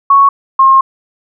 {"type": "tone pair in turn", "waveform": "sine", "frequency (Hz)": [1108.7, 1070.2], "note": ["C#6", "C6"], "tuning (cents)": [0, 39], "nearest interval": "minor second", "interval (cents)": 61, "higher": "first", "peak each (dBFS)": -3, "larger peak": "neither", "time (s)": [[0.1, 0.29], [0.59, 0.81]], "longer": "second", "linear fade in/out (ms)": 5, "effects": []}